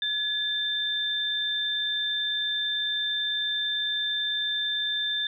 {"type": "tone pair together", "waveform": "sine", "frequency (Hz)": [1700, 3571], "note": ["G#6", "A7"], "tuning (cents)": [40, 25], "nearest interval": "octave + minor second", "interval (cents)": 1285, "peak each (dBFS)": [-32, -26], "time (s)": [0.02, 5.27], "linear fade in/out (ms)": 2, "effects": []}